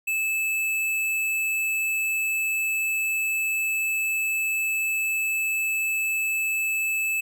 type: tone with hard clipping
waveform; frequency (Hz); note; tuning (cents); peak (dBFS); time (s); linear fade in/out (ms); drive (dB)
sine; 2617; E7; -13; -24; 0.07-7.21; 10; 15
effects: none